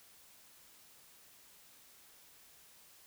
silence, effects white hiss -61 dBFS RMS until 3.06 s

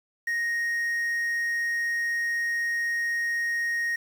triangle tone with quantisation, 1868 Hz, A#6, 3 cents sharp, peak -23 dBFS, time 0.27-3.96 s, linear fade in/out 5 ms, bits 8, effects none

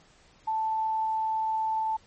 sine tone, 880 Hz, A5, in tune, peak -25 dBFS, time 0.47-1.97 s, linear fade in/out 10 ms, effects pink hiss -59 dBFS RMS until 2.06 s + MP3 32 kbps

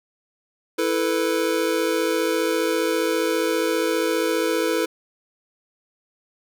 square chord, E suspended fourth, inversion none, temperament just, 329.6 / 439.5 / 494.4 Hz, E4 / A4 / B4, 0 / -2 / +2 cents, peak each -25 dBFS, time 0.78-4.86 s, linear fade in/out 10 ms, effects none

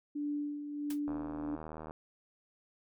sine tone with tremolo, 292.4 Hz, D4, 7 cents flat, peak -32 dBFS, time 0.15-1.56 s, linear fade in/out 10 ms, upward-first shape sine, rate 1.5 Hz, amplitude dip 55%
white noise with exponential decay, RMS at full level -40 dBFS, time 0.9-1 s, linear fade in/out 5 ms, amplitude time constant 21 ms
click train, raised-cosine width 1 ms, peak -30 dBFS, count 66, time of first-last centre 1.08-1.909 s, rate 78.4 Hz
effects none

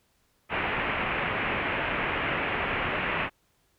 white low-pass noise, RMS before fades -29 dBFS, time 0.49-3.3 s, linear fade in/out 50 ms, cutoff 2700 Hz, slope 48 dB/octave, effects pink hiss -69 dBFS RMS until 3.78 s

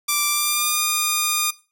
5% pulse tone with pitch glide, 1174.7 to 1216.8 Hz, D6 to D#6, 0 to -39 cents, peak -7 dBFS, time 0.08-1.51 s, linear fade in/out 10 ms, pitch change +61 cents, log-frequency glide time 0.28-0.81 s, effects noise-tail reverb RT60 0.3 s tail -17 dB re dry

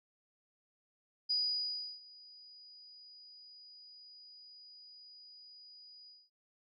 sine tone with ADSR envelope, 4921 Hz, D#8, 20 cents flat, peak -29 dBFS, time 1.29-6.3 s, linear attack 17 ms, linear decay 690 ms, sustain -24 dB, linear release 220 ms, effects none

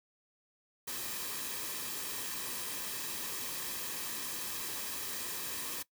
white noise with comb filter, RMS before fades -39 dBFS, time 0.87-5.83 s, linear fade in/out 10 ms, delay 1.4 ms, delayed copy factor -0.5, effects noise-tail reverb RT60 0.1 s tail -20 dB re dry

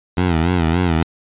15% pulse tone with vibrato, 85.4 Hz, F2, 38 cents flat, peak -8 dBFS, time 0.17-1.03 s, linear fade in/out 5 ms, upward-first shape sine, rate 3.5 Hz, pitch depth 120 cents each way, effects resampled to 8000 Hz

